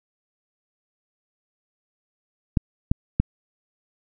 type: clicks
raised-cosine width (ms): 5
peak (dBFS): -5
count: 3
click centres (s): 2.572 / 2.915 / 3.2
effects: none